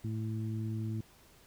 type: harmonic tone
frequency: 110 Hz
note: A2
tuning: in tune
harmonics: 1 / 2 / 3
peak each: -34 / -40 / -44 dBFS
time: 0.04-1.01 s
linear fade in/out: 5 ms
effects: pink hiss -61 dBFS RMS until 1.46 s